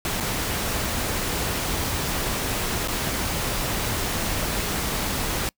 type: noise with dropouts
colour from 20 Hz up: pink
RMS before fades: -26 dBFS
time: 0.05-5.49 s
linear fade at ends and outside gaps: 1 ms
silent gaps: 0.201-0.206 / 2.876-2.883 s
effects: noise-tail reverb RT60 0.1 s tail -26 dB re dry